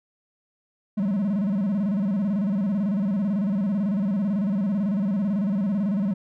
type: tone with vibrato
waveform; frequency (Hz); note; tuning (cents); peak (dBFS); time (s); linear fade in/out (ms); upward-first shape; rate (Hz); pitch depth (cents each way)
triangle; 198.7; G3; +24; -19; 0.97-6.14; 10; square; 18; 120
effects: none